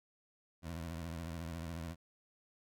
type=tone with vibrato; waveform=20% pulse; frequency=83 Hz; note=E2; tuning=12 cents sharp; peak=-36 dBFS; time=0.62-1.96 s; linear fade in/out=50 ms; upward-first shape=triangle; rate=14 Hz; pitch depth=120 cents each way; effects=none